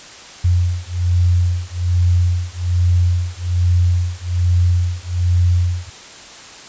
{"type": "beating tone pair", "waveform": "sine", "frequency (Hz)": [87.8, 89], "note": ["F2", "F2"], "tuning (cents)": [10, 33], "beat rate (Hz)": 1.2, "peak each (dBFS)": -16, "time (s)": [0.44, 5.9], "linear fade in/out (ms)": 10, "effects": ["white hiss -37 dBFS RMS until 6.68 s", "resampled to 16000 Hz"]}